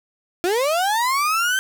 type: linear sweep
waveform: 35% pulse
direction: up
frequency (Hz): 334.5 to 1568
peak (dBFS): -16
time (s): 0.44-1.59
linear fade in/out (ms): 0
effects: none